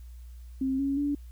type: tone with pitch steps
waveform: sine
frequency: 265.4 / 276.2 / 287.4 Hz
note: C4 / C#4 / D4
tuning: +25 / -6 / -37 cents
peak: -25 dBFS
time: 0.61-1.15 s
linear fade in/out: 5 ms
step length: 180 ms
effects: added 60 Hz sine -42 dBFS peak until 1.31 s + white hiss -65 dBFS RMS until 1.31 s